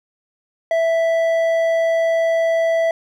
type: tone with hard clipping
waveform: sine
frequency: 659.3 Hz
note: E5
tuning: in tune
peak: -16 dBFS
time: 0.71-2.91 s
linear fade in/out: 2 ms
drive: 6 dB
effects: none